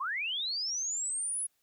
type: linear sweep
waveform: sine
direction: up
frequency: 987.8 to 10480 Hz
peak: -31 dBFS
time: 0-1.47 s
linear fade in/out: 10 ms
effects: white hiss -75 dBFS RMS until 1.62 s